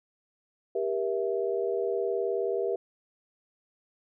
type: chord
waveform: sine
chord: E diminished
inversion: first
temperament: just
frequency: 395.6 / 474.7 / 659.3 Hz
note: G4 / Bb4 / E5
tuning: +16 / +31 / 0 cents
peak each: -29 / -30 / -34 dBFS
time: 0.75-2.76 s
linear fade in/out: 5 ms
effects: none